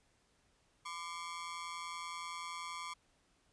sawtooth ring-modulated tone, 1100 Hz, C#6, 14 cents flat, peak -35 dBFS, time 0.85-2.94 s, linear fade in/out 10 ms, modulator 85.2 Hz, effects pink hiss -73 dBFS RMS until 3.52 s + resampled to 22050 Hz

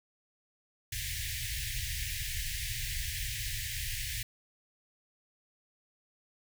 pink band-stop noise, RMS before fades -36 dBFS, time 0.92-4.23 s, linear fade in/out 5 ms, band 130 to 1700 Hz, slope 96 dB/octave, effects none

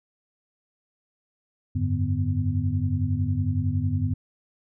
sine tone cluster, 90 / 100.9 / 145.8 / 250.7 Hz, F#2 / G#2 / D3 / B3, -47 / -49 / -12 / +26 cents, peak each -27 / -25 / -30 / -30 dBFS, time 1.75-4.14 s, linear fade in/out 10 ms, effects none

